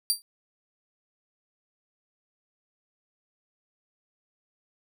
20% pulse tone with exponential decay, 4699 Hz, D8, in tune, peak -12 dBFS, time 0.1-0.22 s, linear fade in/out 0 ms, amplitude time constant 26 ms, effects none

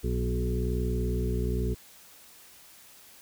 harmonic tone with a mistuned harmonic, 61 Hz, B1, 21 cents flat, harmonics 1 / 2 / 3 / 4 / 6 / 7, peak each -28 / -33 / -36 / -37 / -36 / -36 dBFS, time 0.03-1.75 s, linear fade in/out 20 ms, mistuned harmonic 2, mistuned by -20 cents, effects white hiss -53 dBFS RMS until 3.21 s

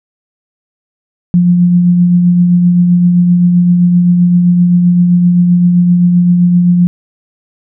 sine tone with tremolo, 176.3 Hz, F3, 17 cents sharp, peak -3 dBFS, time 1.34-6.87 s, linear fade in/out 0 ms, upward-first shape triangle, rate 7.7 Hz, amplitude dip 35%, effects none

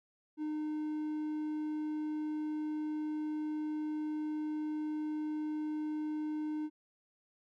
triangle tone, 305.4 Hz, D#4, 32 cents flat, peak -32 dBFS, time 0.37-6.7 s, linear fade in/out 50 ms, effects none

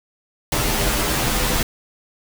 pink noise with comb filter, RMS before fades -20 dBFS, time 0.52-1.63 s, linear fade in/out 2 ms, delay 11 ms, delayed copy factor -0.95, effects none

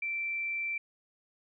sine tone, 2342 Hz, D7, 5 cents flat, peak -31 dBFS, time 0.02-0.78 s, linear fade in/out 5 ms, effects none

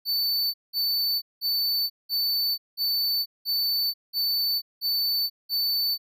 square tone bursts, 4515 Hz, C#8, 31 cents sharp, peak -23 dBFS, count 9, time 0.05-5.98 s, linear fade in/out 50 ms, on 490 ms, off 190 ms, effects none

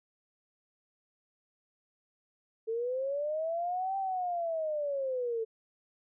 sine linear two-way sweep, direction up then down, 440 to 784 to 440 Hz, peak -30 dBFS, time 2.67-5.45 s, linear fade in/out 20 ms, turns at 3.97 s, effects none

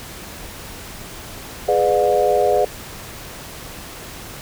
sine chord, G# diminished seventh, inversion none, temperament just, 415.3 / 498.4 / 598 / 717.6 Hz, G#4 / B4 / D5 / F5, 0 / +16 / +31 / +47 cents, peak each -19 dBFS, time 1.68-2.65 s, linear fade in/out 5 ms, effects pink hiss -35 dBFS RMS until 4.41 s

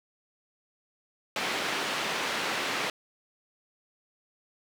white band-pass noise, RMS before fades -31 dBFS, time 1.36-2.9 s, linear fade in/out 2 ms, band 210 to 2900 Hz, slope 12 dB/octave, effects none

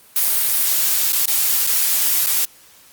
blue noise with dropouts, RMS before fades -17 dBFS, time 0.16-2.45 s, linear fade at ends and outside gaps 1 ms, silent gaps 1.122-1.13 / 1.257-1.28 / 1.667-1.672 / 2.262-2.269 s, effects white hiss -48 dBFS RMS until 2.92 s + Opus 32 kbps

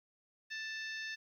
harmonic tone with a mistuned harmonic, 881 Hz, A5, 2 cents sharp, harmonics 2 / 3 / 4 / 5 / 6 / 7, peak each -41 / -47 / -50 / -53 / -51 / -56 dBFS, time 0.5-1.16 s, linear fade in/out 20 ms, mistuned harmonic 4, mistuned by +48 cents, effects 12-bit

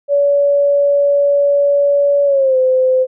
sine tone with pitch glide, 569 to 515.8 Hz, C#5 to C5, +45 to -25 cents, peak -9 dBFS, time 0.08-3.07 s, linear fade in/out 50 ms, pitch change -170 cents, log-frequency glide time 2.25-2.57 s, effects none

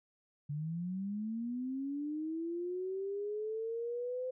sine linear sweep, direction up, 142.5 to 515 Hz, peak -35 dBFS, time 0.49-4.31 s, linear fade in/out 10 ms, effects none

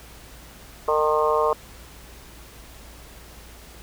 harmonic tone with a mistuned harmonic, 152.6 Hz, D#3, 33 cents flat, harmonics 3 / 4 / 5 / 6 / 7 / 8, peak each -22 / -24 / -31 / -28 / -23 / -30 dBFS, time 0.88-1.53 s, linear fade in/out 2 ms, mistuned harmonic 5, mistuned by +33 cents, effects added 57 Hz sine -46 dBFS peak until 3.82 s + pink hiss -46 dBFS RMS until 3.82 s

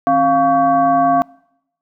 sine tone with frequency modulation, 698.5 Hz, F5, in tune, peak -10 dBFS, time 0.07-1.22 s, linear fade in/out 0 ms, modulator 429 Hz, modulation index 0.88, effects noise-tail reverb RT60 0.8 s tail -25 dB re dry

